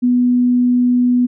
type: tone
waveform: sine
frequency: 246.5 Hz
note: B3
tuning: 3 cents flat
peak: -10 dBFS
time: 0.02-1.27 s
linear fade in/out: 20 ms
effects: none